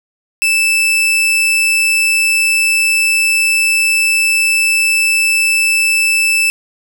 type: tone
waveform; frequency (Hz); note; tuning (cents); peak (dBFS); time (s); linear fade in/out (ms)
40% pulse; 2637; E7; 0; -9; 0.42-6.5; 0
effects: none